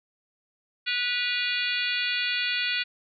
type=harmonic tone with a mistuned harmonic; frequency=490 Hz; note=B4; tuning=14 cents flat; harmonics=3 / 4 / 5 / 6 / 7 / 8 / 9; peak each=-32 / -33 / -30 / -32 / -33 / -36 / -34 dBFS; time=0.86-2.84 s; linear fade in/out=20 ms; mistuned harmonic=6; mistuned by=-66 cents; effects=none